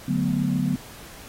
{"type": "chord", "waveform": "sine", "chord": "B minor seventh", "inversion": "first", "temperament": "equal", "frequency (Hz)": [146.83, 185, 220, 246.9], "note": ["D3", "F#3", "A3", "B3"], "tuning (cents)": [0, 0, 0, 0], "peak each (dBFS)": [-26, -25, -29, -25], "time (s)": [0.08, 0.76], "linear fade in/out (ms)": 5, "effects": ["pink hiss -44 dBFS RMS until 1.28 s", "AAC 48 kbps"]}